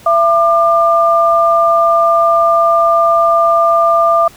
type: tone pair together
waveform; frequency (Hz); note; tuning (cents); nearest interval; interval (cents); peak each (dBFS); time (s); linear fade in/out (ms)
sine; 672 / 1197.4; E5 / D6; +33 / +33; minor seventh; 1000; -10; 0.06-4.28; 5
effects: pink hiss -40 dBFS RMS until 4.36 s